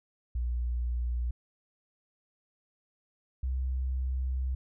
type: tone pair in turn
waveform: sine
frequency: 60 / 64.55 Hz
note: B1 / C2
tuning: -49 / -23 cents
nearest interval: minor second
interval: 126 cents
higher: second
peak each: -28 dBFS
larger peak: neither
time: 0.35-1.31 / 3.43-4.55 s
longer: second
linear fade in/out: 5 ms
effects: none